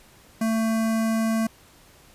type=tone with notch filter; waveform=square; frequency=223.4 Hz; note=A3; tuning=27 cents sharp; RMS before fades=-23 dBFS; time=0.41-1.47 s; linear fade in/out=5 ms; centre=3500 Hz; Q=1.3; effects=pink hiss -53 dBFS RMS until 2.14 s + resampled to 32000 Hz